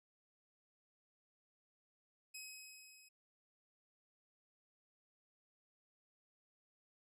15% pulse tone with level ramp, 2544 Hz, D#7, 38 cents sharp, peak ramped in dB -40 to -55 dBFS, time 2.34-3.09 s, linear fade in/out 10 ms, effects none

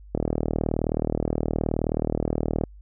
click train, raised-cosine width 2 ms, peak -10 dBFS, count 98, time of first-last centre 0.15-2.637 s, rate 39 Hz, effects added 50 Hz sine -43 dBFS peak until 2.81 s

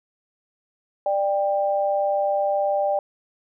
sine tone pair together, 593 / 791.6 Hz, D5 / G5, +17 / +17 cents, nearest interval perfect fourth, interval 500 cents, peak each -21 / -23 dBFS, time 1.06-2.99 s, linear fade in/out 2 ms, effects none

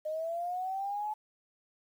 sine linear sweep, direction up, 610 to 860 Hz, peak -32 dBFS, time 0.05-1.14 s, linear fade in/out 10 ms, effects 10-bit

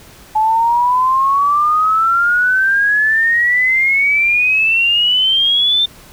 sine exponential sweep, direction up, 857 to 3596 Hz, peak -10 dBFS, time 0.35-5.86 s, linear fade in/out 10 ms, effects pink hiss -41 dBFS RMS until 6.12 s

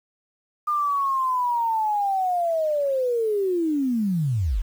sine linear sweep, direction down, 1213 to 34.84 Hz, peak -20 dBFS, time 0.67-4.62 s, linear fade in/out 10 ms, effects 8-bit

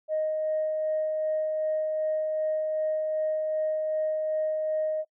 sine tone with tremolo, 622.3 Hz, D#5, in tune, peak -23 dBFS, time 0.08-5.05 s, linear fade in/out 50 ms, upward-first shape sine, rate 2.6 Hz, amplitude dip 25%, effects noise-tail reverb RT60 0.1 s tail -25 dB re dry + tanh soft clip ceiling -20 dBFS

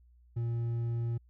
triangle tone with hard clipping, 117.1 Hz, A#2, 8 cents sharp, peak -31 dBFS, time 0.36-1.18 s, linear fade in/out 10 ms, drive 7 dB, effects added 60 Hz sine -58 dBFS peak until 1.29 s

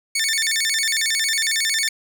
15% pulse tone with vibrato, 1994 Hz, B6, 16 cents sharp, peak -12 dBFS, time 0.15-1.89 s, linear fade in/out 5 ms, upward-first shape square, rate 11 Hz, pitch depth 190 cents each way, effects none

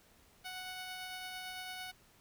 10% pulse tone with tremolo, 740 Hz, F#5, in tune, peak -33 dBFS, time 0.44-1.92 s, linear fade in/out 20 ms, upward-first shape triangle, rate 8.9 Hz, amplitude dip 25%, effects pink hiss -65 dBFS RMS until 2.2 s

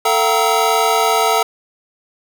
square tone cluster, 445.6 / 685 / 766 / 941 / 1296 Hz, A4 / F5 / G5 / A#5 / E6, +22 / -34 / -40 / +16 / -30 cents, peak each -20 dBFS, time 0.05-1.43 s, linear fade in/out 5 ms, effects none

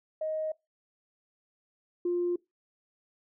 sine tone pair in turn, 626 / 351.3 Hz, D#5 / F4, +10 / +10 cents, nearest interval minor seventh, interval 1000 cents, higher first, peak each -29 / -25 dBFS, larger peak second, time 0.21-0.52 / 2.05-2.36 s, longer neither, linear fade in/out 5 ms, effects noise-tail reverb RT60 0.2 s tail -23 dB re dry + tanh soft clip ceiling -21 dBFS

